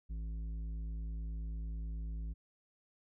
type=tone with tanh clipping; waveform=sine; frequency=54.6 Hz; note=A1; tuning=13 cents flat; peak=-39 dBFS; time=0.09-2.34 s; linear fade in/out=20 ms; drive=9 dB; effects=none